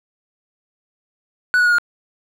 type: tone with pitch steps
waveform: triangle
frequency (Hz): 1480 / 1460.5 / 1441.2 / 1422.2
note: F#6 / F#6 / F#6 / F6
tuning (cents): 0 / -23 / -46 / +31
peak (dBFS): -10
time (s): 1.54-1.784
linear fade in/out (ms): 0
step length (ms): 61
effects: none